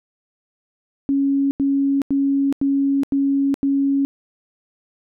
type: tone bursts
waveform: sine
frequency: 276.7 Hz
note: C#4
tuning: 3 cents flat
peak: -15 dBFS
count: 6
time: 1.09-4.05 s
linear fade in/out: 0 ms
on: 420 ms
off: 88 ms
effects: none